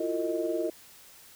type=tone cluster; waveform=sine; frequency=337.7 / 357.6 / 455 / 623 Hz; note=E4 / F4 / A#4 / D#5; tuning=+42 / +41 / -42 / +2 cents; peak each=-31 / -33 / -34 / -32 dBFS; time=0-0.7 s; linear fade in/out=5 ms; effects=tanh soft clip ceiling -16 dBFS + white hiss -53 dBFS RMS until 1.35 s